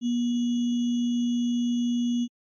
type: tone with sample-and-hold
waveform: sine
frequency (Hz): 240.3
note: B3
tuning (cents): -47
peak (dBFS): -22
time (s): 0.01-2.28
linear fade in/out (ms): 50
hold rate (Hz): 3150
effects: MP3 32 kbps

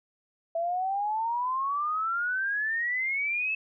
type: exponential sweep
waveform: sine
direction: up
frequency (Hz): 659.3 to 2633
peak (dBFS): -26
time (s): 0.55-3.55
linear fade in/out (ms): 5
effects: none

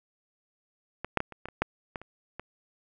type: clicks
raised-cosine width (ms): 0.5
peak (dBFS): -18 / -8 / -14 / -28 / -21 / -27 / -9 / -19 / -30 / -22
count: 10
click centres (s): 1.046 / 1.173 / 1.204 / 1.323 / 1.456 / 1.486 / 1.62 / 1.958 / 2.016 / 2.396
effects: none

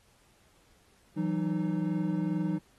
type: tone cluster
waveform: triangle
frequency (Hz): 165.6 / 188 / 307.1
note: E3 / F#3 / D#4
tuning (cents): +8 / +28 / -23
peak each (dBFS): -30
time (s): 1.16-2.59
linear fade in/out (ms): 20
effects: pink hiss -65 dBFS RMS until 2.78 s + AAC 32 kbps

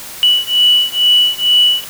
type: beating tone pair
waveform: sine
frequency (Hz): 2952 / 2954.2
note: F#7 / F#7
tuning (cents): -5 / -3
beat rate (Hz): 2.2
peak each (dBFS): -11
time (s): 0.23-1.84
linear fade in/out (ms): 0
effects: tanh soft clip ceiling -1 dBFS + white hiss -30 dBFS RMS until 1.89 s

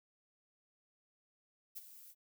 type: noise with ADSR envelope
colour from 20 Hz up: violet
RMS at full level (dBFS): -44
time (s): 1.75-2.15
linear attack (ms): 21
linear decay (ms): 32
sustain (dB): -12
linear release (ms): 50
effects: none

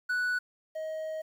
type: tone pair in turn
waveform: triangle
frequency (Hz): 1480 / 630.6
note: F#6 / D#5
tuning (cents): 0 / +23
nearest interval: octave + minor third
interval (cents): 1477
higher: first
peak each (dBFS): -25 / -31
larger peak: first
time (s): 0.09-0.39 / 0.75-1.22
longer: second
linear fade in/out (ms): 10
effects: 10-bit

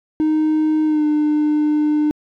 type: tone with pitch glide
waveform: triangle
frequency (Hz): 310.1 to 300.9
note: D#4 to D4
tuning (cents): -6 to +42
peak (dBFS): -11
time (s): 0.2-2.11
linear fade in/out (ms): 0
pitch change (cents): -52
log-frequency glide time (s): 0.85-1.04
effects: tanh soft clip ceiling -8 dBFS

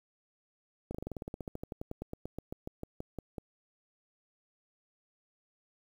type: slowing click train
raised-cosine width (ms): 2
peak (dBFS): -25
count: 27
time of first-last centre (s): 0.91-3.382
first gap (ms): 36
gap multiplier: 1.07
effects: 9-bit

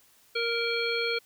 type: harmonic tone with a mistuned harmonic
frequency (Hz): 466.2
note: A#4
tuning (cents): 0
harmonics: 1 / 3 / 5 / 7 / 9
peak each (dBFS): -30 / -34 / -31 / -36 / -34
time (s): 0.35-1.19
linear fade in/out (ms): 10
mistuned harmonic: 9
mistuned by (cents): +42
effects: white hiss -61 dBFS RMS until 1.25 s

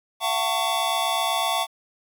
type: tone cluster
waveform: square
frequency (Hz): 679 / 747 / 895 / 1113 / 3480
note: F5 / F#5 / A5 / C#6 / A7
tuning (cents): -49 / +16 / +29 / +7 / -20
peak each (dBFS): -29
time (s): 0.2-1.67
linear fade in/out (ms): 50
effects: 9-bit

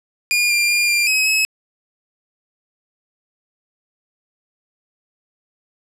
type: tone with pitch steps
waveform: sawtooth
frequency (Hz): 2425 / 2390 / 2408 / 2388 / 2548 / 2573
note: D#7 / D7 / D7 / D7 / D#7 / E7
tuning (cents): -45 / +30 / +43 / +28 / +41 / -43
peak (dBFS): -11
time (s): 0.31-1.45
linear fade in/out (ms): 0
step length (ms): 190
effects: low-pass 12000 Hz 12 dB/octave

